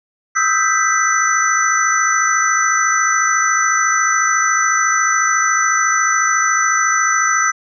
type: tone cluster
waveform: sine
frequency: 1262 / 1316 / 1569 / 1979 / 5990 Hz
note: D#6 / E6 / G6 / B6 / F#8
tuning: +24 / -3 / +1 / +3 / +20 cents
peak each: -19 dBFS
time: 0.35-7.52 s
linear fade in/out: 20 ms
effects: none